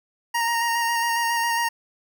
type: tone with vibrato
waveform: 25% pulse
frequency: 932.3 Hz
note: A#5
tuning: in tune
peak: -17 dBFS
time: 0.34-1.69 s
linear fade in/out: 10 ms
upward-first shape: square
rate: 7.3 Hz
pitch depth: 16 cents each way
effects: none